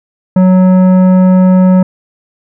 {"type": "tone with tanh clipping", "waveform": "sine", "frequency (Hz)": 185, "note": "F#3", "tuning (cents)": 0, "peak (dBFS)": -5, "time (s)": [0.36, 1.83], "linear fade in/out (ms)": 5, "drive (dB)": 12, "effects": []}